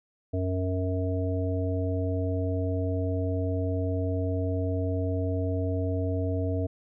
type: harmonic tone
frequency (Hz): 92.5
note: F#2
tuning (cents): 0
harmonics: 1 / 3 / 5 / 7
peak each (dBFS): -27 / -32 / -34 / -35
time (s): 0.33-6.67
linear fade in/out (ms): 10
effects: none